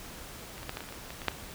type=clicks; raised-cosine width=0.3 ms; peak=-28 / -26 / -18 / -19 / -23 / -30 / -27 / -26 / -24 / -23 / -9 / -27 dBFS; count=12; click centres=0.58 / 0.631 / 0.694 / 0.771 / 0.806 / 0.839 / 0.889 / 0.925 / 1.105 / 1.218 / 1.283 / 1.317 s; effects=pink hiss -45 dBFS RMS until 1.54 s